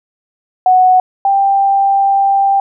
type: tone pair in turn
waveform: sine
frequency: 740 / 788.6 Hz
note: F#5 / G5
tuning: 0 / +10 cents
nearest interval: minor second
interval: 110 cents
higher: second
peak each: -5 / -8 dBFS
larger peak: first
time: 0.66-1 / 1.25-2.6 s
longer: second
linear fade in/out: 2 ms
effects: none